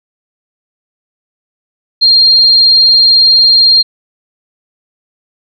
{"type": "tone", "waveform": "sine", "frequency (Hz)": 4206, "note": "C8", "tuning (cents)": 8, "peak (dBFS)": -3, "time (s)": [2.01, 3.83], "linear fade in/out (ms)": 20, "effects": []}